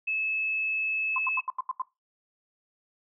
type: tone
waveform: sine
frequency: 2600 Hz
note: E7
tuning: 24 cents flat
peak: -26 dBFS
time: 0.07-1.41 s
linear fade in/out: 10 ms
type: tone bursts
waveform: sine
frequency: 1036 Hz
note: C6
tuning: 17 cents flat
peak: -27 dBFS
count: 7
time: 1.16-1.819 s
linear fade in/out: 2 ms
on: 23 ms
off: 83 ms
effects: noise-tail reverb RT60 0.2 s tail -18 dB re dry